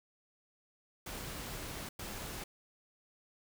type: noise bursts at uneven times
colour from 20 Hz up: pink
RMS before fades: -43 dBFS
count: 2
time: 1.06-1.89 / 1.99-2.44 s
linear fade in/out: 5 ms
effects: none